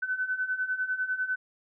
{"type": "beating tone pair", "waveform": "sine", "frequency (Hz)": [1506, 1516], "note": ["F#6", "F#6"], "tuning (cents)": [30, 42], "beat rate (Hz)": 10, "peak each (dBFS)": [-33, -29], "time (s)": [0.02, 1.36], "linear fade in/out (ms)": 10, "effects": []}